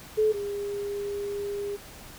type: tone pair in turn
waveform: sine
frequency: 431.3 / 405.3 Hz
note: A4 / G#4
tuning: -35 / -42 cents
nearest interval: minor second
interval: 107 cents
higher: first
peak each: -19 / -29 dBFS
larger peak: first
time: 0.17-0.33 / 0.33-1.77 s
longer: second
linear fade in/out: 20 ms
effects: pink hiss -46 dBFS RMS until 2.18 s